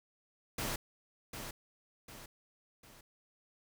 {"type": "noise with echo", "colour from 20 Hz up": "pink", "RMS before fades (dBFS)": -37, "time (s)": [0.58, 0.76], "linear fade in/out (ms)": 5, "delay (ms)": 750, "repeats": 3, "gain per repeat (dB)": -7, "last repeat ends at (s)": 3.01, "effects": []}